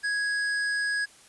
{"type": "tone with hard clipping", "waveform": "sine", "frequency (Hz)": 1661.2, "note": "G#6", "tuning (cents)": 0, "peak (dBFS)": -27, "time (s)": [0.03, 1.06], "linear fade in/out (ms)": 20, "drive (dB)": 11, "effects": ["white hiss -54 dBFS RMS until 1.28 s", "resampled to 24000 Hz"]}